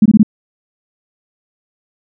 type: tone bursts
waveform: sine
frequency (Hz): 213.8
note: A3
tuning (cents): -49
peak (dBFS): -3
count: 4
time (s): 0.02-0.231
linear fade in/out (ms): 5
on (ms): 37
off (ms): 21
effects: none